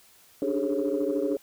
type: tone cluster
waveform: sine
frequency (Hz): 286.4 / 299.7 / 395.5 / 427.7 / 547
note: D4 / D4 / G4 / A4 / C#5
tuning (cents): -43 / +35 / +15 / -49 / -23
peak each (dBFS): -30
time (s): 0.42-1.37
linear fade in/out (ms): 2
effects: tanh soft clip ceiling -16 dBFS + white hiss -57 dBFS RMS until 1.42 s